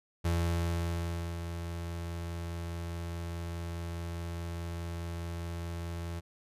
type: tone with ADSR envelope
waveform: 35% pulse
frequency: 84.8 Hz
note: E2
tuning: 50 cents sharp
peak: -25 dBFS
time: 0.24-6.21 s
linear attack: 18 ms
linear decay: 1100 ms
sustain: -9 dB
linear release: 27 ms
effects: resampled to 32000 Hz